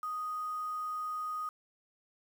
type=tone with quantisation; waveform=sine; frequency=1244.5 Hz; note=D#6; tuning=in tune; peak=-34 dBFS; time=0.03-1.49 s; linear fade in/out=2 ms; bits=9; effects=none